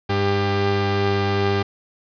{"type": "tone pair together", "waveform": "sawtooth", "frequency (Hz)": [99.91, 397.1], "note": ["G2", "G4"], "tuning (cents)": [33, 22], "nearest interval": "2 octaves", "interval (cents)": 2389, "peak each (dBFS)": -17, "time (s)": [0.09, 1.63], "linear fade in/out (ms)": 10, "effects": ["resampled to 11025 Hz", "8-bit"]}